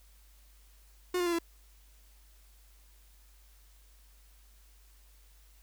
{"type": "tone with pitch steps", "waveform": "45% pulse", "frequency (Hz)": [361.2, 352.7, 344.5, 336.4], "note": ["F#4", "F4", "F4", "E4"], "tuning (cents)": [-42, 17, -24, 35], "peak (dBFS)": -28, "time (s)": [1.14, 1.388], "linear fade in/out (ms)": 5, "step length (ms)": 62, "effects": ["added 50 Hz sine -57 dBFS peak until 5.62 s", "white hiss -65 dBFS RMS until 5.62 s"]}